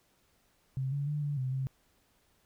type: tone with pitch steps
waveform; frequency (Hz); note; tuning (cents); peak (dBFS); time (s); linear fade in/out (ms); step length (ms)
sine; 132.6 / 142 / 148.4 / 145 / 129.6 / 133; C3 / C#3 / D3 / D3 / C3 / C3; +23 / +42 / +18 / -22 / -16 / +29; -30; 0.77-1.67; 0; 150
effects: pink hiss -70 dBFS RMS until 2.45 s